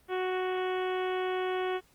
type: harmonic tone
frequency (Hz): 369.9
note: F#4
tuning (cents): 0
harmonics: 1 / 2 / 3 / 4 / 5 / 6 / 7 / 8 / 9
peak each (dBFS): -30 / -36 / -40 / -42 / -44 / -46 / -47 / -48 / -49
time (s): 0.08-1.81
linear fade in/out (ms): 50
effects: pink hiss -64 dBFS RMS until 1.94 s + Opus 32 kbps